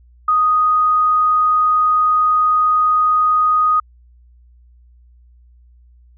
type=tone; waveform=sine; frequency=1244.5 Hz; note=D#6; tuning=in tune; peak=-11 dBFS; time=0.28-3.8 s; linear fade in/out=5 ms; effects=added 60 Hz sine -45 dBFS peak until 6.17 s